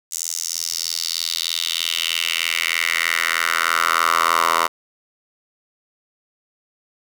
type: tone with high-pass filter sweep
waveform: 10% pulse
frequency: 83.2 Hz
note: E2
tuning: 17 cents sharp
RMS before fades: -21 dBFS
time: 0.11-4.68 s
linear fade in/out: 20 ms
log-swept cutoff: 7000 to 940 Hz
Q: 3.1
effects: none